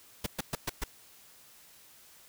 pink noise bursts, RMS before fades -32 dBFS, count 5, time 0.24-0.84 s, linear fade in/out 5 ms, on 24 ms, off 120 ms, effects white hiss -57 dBFS RMS until 2.28 s

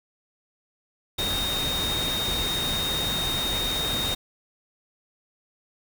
sine tone in noise, 3707 Hz, A#7, 10 cents flat, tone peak -26 dBFS, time 1.18-4.15 s, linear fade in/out 10 ms, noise pink, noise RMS -30 dBFS, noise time 1.18-4.15 s, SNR +1 dB, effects none

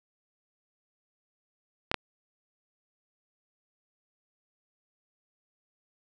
clicks, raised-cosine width 0.3 ms, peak -10 / -9 dBFS, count 2, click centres 1.915 / 1.943 s, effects none

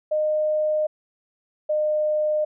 sine tone pair in turn, 613 / 608.8 Hz, D#5 / D#5, -26 / -38 cents, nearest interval unison, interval 12 cents, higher first, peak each -19 dBFS, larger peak neither, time 0.11-0.87 / 1.69-2.45 s, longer neither, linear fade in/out 10 ms, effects none

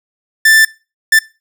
45% pulse tone bursts at uneven times, 1769 Hz, A6, 9 cents sharp, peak -5 dBFS, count 2, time 0.45-0.65 / 1.12-1.19 s, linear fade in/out 5 ms, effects noise-tail reverb RT60 0.3 s tail -21 dB re dry

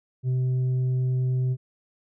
triangle tone with tanh clipping, 127.9 Hz, C3, 39 cents flat, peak -22 dBFS, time 0.23-1.57 s, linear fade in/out 50 ms, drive 8 dB, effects none

